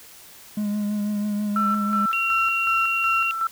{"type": "tone with vibrato", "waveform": "triangle", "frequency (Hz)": 207.7, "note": "G#3", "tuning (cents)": 0, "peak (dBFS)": -20, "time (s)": [0.57, 2.06], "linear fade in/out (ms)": 5, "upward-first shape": "triangle", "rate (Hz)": 6.1, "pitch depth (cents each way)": 30}
{"type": "tone with tremolo", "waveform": "sine", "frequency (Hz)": 1336, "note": "E6", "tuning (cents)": 23, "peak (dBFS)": -19, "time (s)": [1.56, 3.47], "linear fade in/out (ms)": 2, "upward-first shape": "square", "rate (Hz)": 2.7, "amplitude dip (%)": 50}
{"type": "tone", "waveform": "sine", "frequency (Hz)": 2749, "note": "F7", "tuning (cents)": -28, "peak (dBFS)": -21, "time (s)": [2.13, 3.31], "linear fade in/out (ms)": 0}
{"effects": ["tanh soft clip ceiling -10 dBFS", "white hiss -46 dBFS RMS until 3.51 s"]}